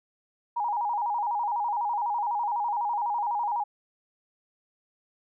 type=tone with vibrato; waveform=sine; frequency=886 Hz; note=A5; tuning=12 cents sharp; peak=-25 dBFS; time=0.56-3.64 s; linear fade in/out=10 ms; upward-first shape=square; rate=12 Hz; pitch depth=120 cents each way; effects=none